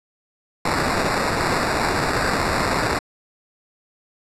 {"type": "noise with sample-and-hold", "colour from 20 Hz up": "violet", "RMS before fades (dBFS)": -21, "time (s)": [0.65, 2.99], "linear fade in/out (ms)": 5, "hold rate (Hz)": 3150, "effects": ["low-pass 9000 Hz 12 dB/octave"]}